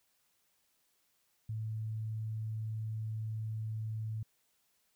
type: tone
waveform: sine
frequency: 109.8 Hz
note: A2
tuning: 3 cents flat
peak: -35 dBFS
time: 1.49-4.23 s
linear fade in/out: 5 ms
effects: white hiss -75 dBFS RMS until 4.95 s